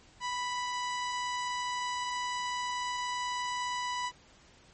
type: tone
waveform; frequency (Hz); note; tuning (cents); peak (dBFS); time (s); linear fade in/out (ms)
sawtooth; 987.8; B5; 0; -28; 0.2-4.12; 50
effects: pink hiss -59 dBFS RMS until 4.73 s + MP3 32 kbps